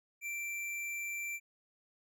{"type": "tone with hard clipping", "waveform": "sine", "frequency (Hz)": 2349, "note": "D7", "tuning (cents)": 0, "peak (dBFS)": -38, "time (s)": [0.21, 1.4], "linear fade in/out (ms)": 50, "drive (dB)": 15, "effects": []}